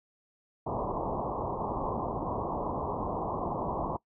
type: low-pass noise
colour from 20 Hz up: white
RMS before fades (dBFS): -33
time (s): 0.66-3.97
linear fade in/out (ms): 10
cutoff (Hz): 1100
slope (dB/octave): 96
effects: noise-tail reverb RT60 0.1 s tail -21 dB re dry